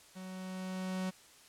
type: tone with level ramp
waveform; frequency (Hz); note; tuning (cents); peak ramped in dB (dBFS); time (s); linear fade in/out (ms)
45% pulse; 186.4; F#3; +13; -44 to -33; 0.15-1.11; 20
effects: white hiss -59 dBFS RMS until 1.48 s + low-pass 10000 Hz 12 dB/octave